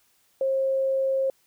sine tone, 535 Hz, C5, 38 cents sharp, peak -21 dBFS, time 0.41-1.3 s, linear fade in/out 2 ms, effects white hiss -65 dBFS RMS until 1.46 s

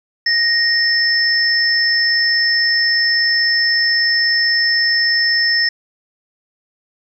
sine tone pair together, 1864.7 / 5279 Hz, A#6 / E8, 0 / +2 cents, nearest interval octave + tritone, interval 1802 cents, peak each -15 dBFS, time 0.26-5.69 s, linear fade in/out 5 ms, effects 8-bit

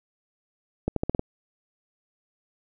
accelerating click train, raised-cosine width 2 ms, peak -11 dBFS, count 6, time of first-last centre 0.88-1.194 s, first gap 83 ms, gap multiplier 0.86, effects none

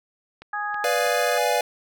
click train, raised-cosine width 0.3 ms, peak -25 dBFS, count 3, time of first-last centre 0.42-1.067 s, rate 3.09 Hz
harmonic tone, 415.3 Hz, G#4, in tune, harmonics 2 / 3 / 4, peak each -29 / -31 / -29 dBFS, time 0.53-1.38 s, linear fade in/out 5 ms
square chord, B diminished seventh, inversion none, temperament equal, 493.9 / 587.3 / 698.5 / 830.6 Hz, B4 / D5 / F5 / Ab5, 0 / 0 / 0 / 0 cents, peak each -26 dBFS, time 0.84-1.61 s, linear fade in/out 2 ms
effects none

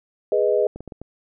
sine chord, G# minor, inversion none, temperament equal, 415.3 / 493.9 / 622.3 Hz, G#4 / B4 / D#5, 0 / 0 / 0 cents, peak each -20 / -21 / -21 dBFS, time 0.32-0.67 s, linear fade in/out 2 ms
clicks, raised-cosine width 2 ms, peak -22 dBFS, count 5, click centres 0.76 / 0.806 / 0.877 / 0.922 / 1.016 s
effects none

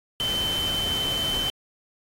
sine tone in noise, 3072 Hz, G7, 36 cents flat, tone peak -24 dBFS, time 0.2-1.5 s, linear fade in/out 0 ms, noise pink, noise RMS -33 dBFS, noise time 0.2-1.5 s, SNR +6 dB, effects AAC 48 kbps

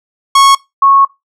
45% pulse / sine tone pair in turn, 1100 / 1100 Hz, C#6 / C#6, -14 / -14 cents, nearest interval unison, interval 0 cents, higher neither, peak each -4 dBFS, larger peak neither, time 0.35-0.55 / 0.82-1.05 s, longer second, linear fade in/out 5 ms, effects noise-tail reverb RT60 0.2 s tail -21 dB re dry + low-pass 10000 Hz 12 dB/octave

